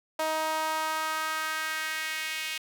sawtooth tone with high-pass filter sweep, 314.8 Hz, D#4, 20 cents sharp, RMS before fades -31 dBFS, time 0.19-2.58 s, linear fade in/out 5 ms, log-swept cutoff 720 to 2500 Hz, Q 2.3, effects none

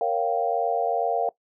sine chord, G half-diminished seventh, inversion first, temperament equal with one note detuned, 466.2 / 554.4 / 698.5 / 780.8 Hz, Bb4 / Db5 / F5 / G5, 0 / 0 / 0 / -7 cents, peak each -27 / -29 / -25 / -28 dBFS, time 0.01-1.29 s, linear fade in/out 2 ms, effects noise-tail reverb RT60 0.1 s tail -19 dB re dry

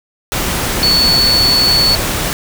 sine tone in noise, 4435 Hz, C#8, in tune, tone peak -9 dBFS, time 0.83-1.95 s, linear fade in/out 0 ms, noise pink, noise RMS -17 dBFS, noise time 0.32-2.33 s, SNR +5 dB, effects none

